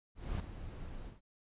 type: noise with ADSR envelope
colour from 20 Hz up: brown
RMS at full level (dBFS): -34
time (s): 0.15-1.21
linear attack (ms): 250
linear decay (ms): 3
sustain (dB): -11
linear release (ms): 170
effects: resampled to 8000 Hz